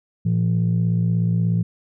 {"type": "tone pair together", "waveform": "sine", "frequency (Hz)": [113.66, 170.3], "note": ["A#2", "F3"], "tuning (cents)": [-43, -43], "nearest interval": "perfect fifth", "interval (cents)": 700, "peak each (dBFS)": -18, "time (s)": [0.25, 1.63], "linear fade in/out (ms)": 10, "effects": ["tanh soft clip ceiling -12 dBFS"]}